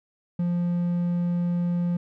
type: tone with hard clipping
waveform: triangle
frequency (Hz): 174.61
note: F3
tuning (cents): 0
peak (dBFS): -23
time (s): 0.39-1.97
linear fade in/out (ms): 5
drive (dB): 6
effects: none